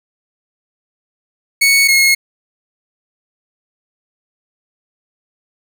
sawtooth tone pair in turn, 2217 / 2166 Hz, C#7 / C#7, 0 / -41 cents, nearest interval unison, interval 41 cents, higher first, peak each -5 dBFS, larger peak neither, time 1.61-1.88 / 1.88-2.15 s, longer neither, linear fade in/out 10 ms, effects none

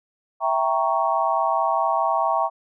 sine chord, E diminished seventh, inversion none, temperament equal, 659.3 / 784 / 932.3 / 1108.7 Hz, E5 / G5 / Bb5 / Db6, 0 / 0 / 0 / 0 cents, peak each -24 dBFS, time 0.4-2.5 s, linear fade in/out 50 ms, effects none

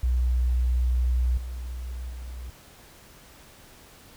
sine tone with level steps, 61.74 Hz, B1, in tune, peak -20 / -31 / -34 dBFS, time 0.03-2.5 s, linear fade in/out 5 ms, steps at 1.37 / 2.1 s, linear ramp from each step 5 ms, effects pink hiss -51 dBFS RMS until 4.16 s

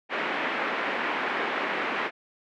white band-pass noise, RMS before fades -29 dBFS, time 0.09-2.11 s, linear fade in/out 50 ms, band 230 to 2300 Hz, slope 24 dB/octave, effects none

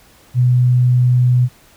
sine tone, 124.5 Hz, B2, 14 cents sharp, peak -9 dBFS, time 0.34-1.49 s, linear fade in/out 50 ms, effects pink hiss -48 dBFS RMS until 1.76 s

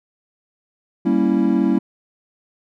triangle chord, G diminished seventh, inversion none, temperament equal, 196 / 233.1 / 277.2 / 329.6 Hz, G3 / Bb3 / Db4 / Fb4, 0 / 0 / 0 / 0 cents, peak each -18 dBFS, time 1.05-1.79 s, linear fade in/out 10 ms, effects none

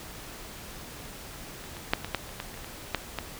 clicks, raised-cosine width 0.3 ms, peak -27 / -25 / -6 / -17 / -10 / -27 / -17 / -26 / -28 / -24 / -9 / -14 dBFS, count 12, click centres 1.64 / 1.768 / 1.935 / 2.046 / 2.147 / 2.292 / 2.401 / 2.542 / 2.575 / 2.645 / 2.947 / 3.187 s, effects pink hiss -43 dBFS RMS until 3.39 s

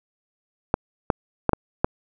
clicks, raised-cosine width 1 ms, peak -3 dBFS, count 5, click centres 0.741 / 1.102 / 1.493 / 1.533 / 1.845 s, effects none

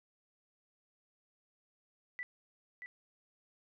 sine tone with echo, 1975.5 Hz, B6, in tune, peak -38 dBFS, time 2.19-2.23 s, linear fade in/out 0 ms, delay 630 ms, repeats 1, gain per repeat -6 dB, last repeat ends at 2.86 s, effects none

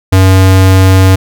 square tone, 94.6 Hz, F#2, 39 cents sharp, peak -3 dBFS, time 0.12-1.16 s, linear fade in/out 10 ms, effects none

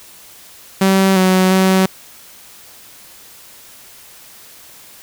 sawtooth tone with pitch steps, 192.1 / 186.4 / 188.9 Hz, G3 / F#3 / F#3, -35 / +13 / +36 cents, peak -6 dBFS, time 0.81-1.86 s, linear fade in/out 5 ms, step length 350 ms, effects white hiss -41 dBFS RMS until 5.02 s

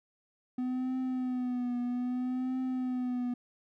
triangle tone with vibrato, 250.9 Hz, B3, 28 cents sharp, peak -28 dBFS, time 0.58-3.34 s, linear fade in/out 5 ms, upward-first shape triangle, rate 0.62 Hz, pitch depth 55 cents each way, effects none

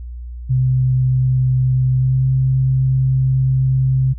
sine tone with pitch glide, 128.7 to 131.25 Hz, C3 to C3, -28 to +6 cents, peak -12 dBFS, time 0.49-4.14 s, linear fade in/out 20 ms, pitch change +34 cents, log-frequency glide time 1.93-2.27 s, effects added 60 Hz sine -27 dBFS peak until 4.18 s

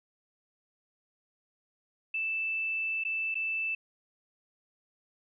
sine tone with dropouts, 2643 Hz, E7, 4 cents sharp, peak -29 dBFS, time 2.14-3.75 s, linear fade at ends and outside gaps 5 ms, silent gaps 3.038-3.049 / 3.344-3.353 s, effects none

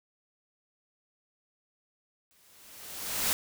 white noise with exponential growth, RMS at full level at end -26 dBFS, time 2.31-3.33 s, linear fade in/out 0 ms, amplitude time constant 220 ms, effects none

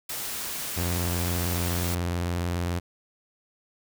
white noise, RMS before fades -33 dBFS, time 0.09-1.95 s, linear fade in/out 5 ms
sawtooth tone with vibrato, 87 Hz, F2, 6 cents flat, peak -22 dBFS, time 0.76-2.8 s, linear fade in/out 20 ms, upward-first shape square, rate 20 Hz, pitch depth 74 cents each way
effects none

